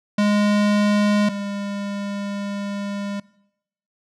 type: tone pair in turn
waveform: square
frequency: 206.8 / 201.4 Hz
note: G#3 / G3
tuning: -7 / +47 cents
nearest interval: unison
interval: 46 cents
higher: first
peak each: -16 / -26 dBFS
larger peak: first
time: 0.18-1.29 / 1.29-3.2 s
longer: second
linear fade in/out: 5 ms
effects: noise-tail reverb RT60 0.8 s tail -21 dB re dry + low-pass 6000 Hz 12 dB/octave